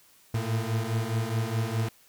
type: beating tone pair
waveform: 40% pulse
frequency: 110 / 114.8 Hz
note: A2 / A#2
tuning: 0 / -26 cents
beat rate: 4.8 Hz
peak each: -29 / -28 dBFS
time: 0.34-1.89 s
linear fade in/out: 5 ms
effects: white hiss -59 dBFS RMS until 2.08 s